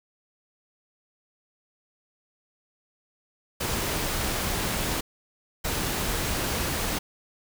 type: noise bursts at uneven times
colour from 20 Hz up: pink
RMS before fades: -28 dBFS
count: 2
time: 3.6-5.01 / 5.64-6.99 s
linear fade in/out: 10 ms
effects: none